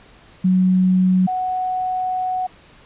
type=tone pair in turn; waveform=sine; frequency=185 / 740 Hz; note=F#3 / F#5; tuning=0 / 0 cents; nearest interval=2 octaves; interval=2400 cents; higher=second; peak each=-12 / -19 dBFS; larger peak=first; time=0.44-1.27 / 1.27-2.47 s; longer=second; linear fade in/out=10 ms; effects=pink hiss -48 dBFS RMS until 2.85 s + resampled to 8000 Hz